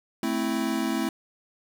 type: chord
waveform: square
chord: A minor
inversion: none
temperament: equal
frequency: 220 / 261.6 / 329.6 Hz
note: A3 / C4 / E4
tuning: 0 / 0 / 0 cents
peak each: -30 dBFS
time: 0.23-1.09 s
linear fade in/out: 2 ms
effects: 9-bit